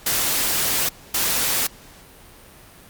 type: noise bursts at uneven times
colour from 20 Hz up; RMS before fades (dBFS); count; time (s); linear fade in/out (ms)
white; -21; 2; 0.06-0.89 / 1.14-1.67; 5
effects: pink hiss -46 dBFS RMS until 2.89 s + Opus 48 kbps